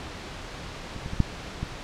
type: clicks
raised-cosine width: 5 ms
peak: -23 / -22 / -20 / -7 / -17 dBFS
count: 5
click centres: 0.963 / 1.061 / 1.134 / 1.203 / 1.63 s
effects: pink hiss -38 dBFS RMS until 1.83 s + low-pass 5000 Hz 12 dB/octave